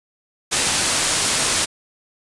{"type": "low-pass noise", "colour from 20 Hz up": "white", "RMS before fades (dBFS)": -20, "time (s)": [0.51, 1.66], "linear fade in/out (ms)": 20, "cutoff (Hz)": 10000, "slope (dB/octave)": 48, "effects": ["resampled to 24000 Hz"]}